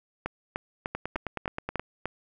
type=two click trains; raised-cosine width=0.5 ms; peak=-15 / -16 dBFS; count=7 / 9; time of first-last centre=0.26-2.056 / 0.95-1.796 s; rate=3.34 / 9.46 Hz; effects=none